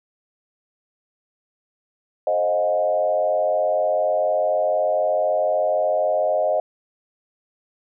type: tone with frequency modulation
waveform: sine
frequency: 622.3 Hz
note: D#5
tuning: in tune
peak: -17 dBFS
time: 2.27-6.6 s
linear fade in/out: 2 ms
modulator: 93.4 Hz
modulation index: 1
effects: none